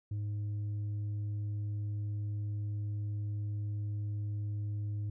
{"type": "tone with tanh clipping", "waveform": "sine", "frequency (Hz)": 103.83, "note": "G#2", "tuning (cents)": 0, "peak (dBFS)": -34, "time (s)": [0.11, 5.1], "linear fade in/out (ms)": 5, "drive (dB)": 3, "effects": []}